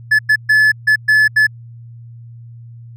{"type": "tone bursts at uneven times", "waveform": "triangle", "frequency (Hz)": 1725, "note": "A6", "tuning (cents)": -35, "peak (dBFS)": -6, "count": 6, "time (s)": [[0.11, 0.19], [0.29, 0.36], [0.49, 0.72], [0.87, 0.96], [1.08, 1.28], [1.36, 1.47]], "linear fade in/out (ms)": 10, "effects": ["added 117 Hz sine -33 dBFS peak until 2.96 s"]}